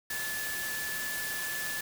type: tone in noise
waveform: sine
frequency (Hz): 1733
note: A6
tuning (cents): -27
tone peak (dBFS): -35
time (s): 0.1-1.81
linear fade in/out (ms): 5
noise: white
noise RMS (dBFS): -37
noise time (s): 0.1-1.81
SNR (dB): -1
effects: none